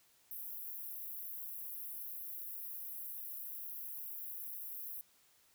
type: high-pass noise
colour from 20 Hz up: white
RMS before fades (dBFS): -45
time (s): 0.31-5.01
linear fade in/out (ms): 0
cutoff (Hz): 11000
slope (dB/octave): 96
effects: white hiss -69 dBFS RMS until 5.54 s